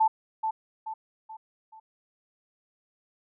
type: tone with echo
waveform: sine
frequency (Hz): 880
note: A5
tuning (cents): 0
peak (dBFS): -18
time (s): 0-0.08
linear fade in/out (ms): 10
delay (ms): 430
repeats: 4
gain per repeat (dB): -7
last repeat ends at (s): 1.8
effects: none